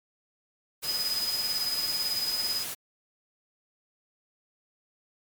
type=noise; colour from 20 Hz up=white; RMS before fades=-35 dBFS; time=0.82-2.75 s; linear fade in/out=20 ms
type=tone with tremolo; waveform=sine; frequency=4999 Hz; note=D#8; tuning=7 cents sharp; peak=-25 dBFS; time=0.83-2.65 s; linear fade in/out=50 ms; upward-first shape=sine; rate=18 Hz; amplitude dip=55%
effects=MP3 96 kbps